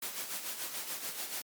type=noise with tremolo; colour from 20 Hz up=white; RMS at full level=-37 dBFS; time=0.02-1.42 s; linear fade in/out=5 ms; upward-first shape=sine; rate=6.9 Hz; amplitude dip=55%; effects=high-pass 200 Hz 12 dB/octave + MP3 96 kbps